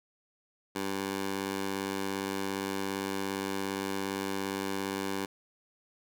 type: tone with high-pass filter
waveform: 15% pulse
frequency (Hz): 97.4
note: G2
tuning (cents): -11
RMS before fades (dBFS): -34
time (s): 0.75-5.26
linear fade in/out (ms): 10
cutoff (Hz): 280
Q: 0.71
effects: none